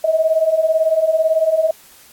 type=beating tone pair; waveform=sine; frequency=625 / 643 Hz; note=D#5 / E5; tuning=+8 / -43 cents; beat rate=18 Hz; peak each=-18 / -14 dBFS; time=0.04-1.71 s; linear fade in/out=5 ms; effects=white hiss -46 dBFS RMS until 2.12 s + AAC 64 kbps